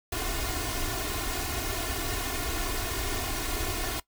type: noise with comb filter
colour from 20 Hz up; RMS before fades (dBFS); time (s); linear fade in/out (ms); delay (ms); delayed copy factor
pink; -31; 0.12-4; 5; 2.8; +1
effects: noise-tail reverb RT60 0.1 s tail -19 dB re dry